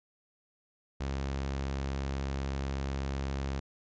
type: tone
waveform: sawtooth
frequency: 68.1 Hz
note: C#2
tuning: 30 cents flat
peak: -28 dBFS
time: 1-3.6 s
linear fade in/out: 10 ms
effects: resampled to 16000 Hz